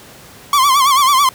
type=tone with vibrato; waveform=45% pulse; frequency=1095 Hz; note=C#6; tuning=22 cents flat; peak=-9 dBFS; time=0.53-1.29 s; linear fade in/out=2 ms; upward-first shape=sine; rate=9.1 Hz; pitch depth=110 cents each way; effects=pink hiss -39 dBFS RMS until 1.34 s + high-pass 80 Hz 12 dB/octave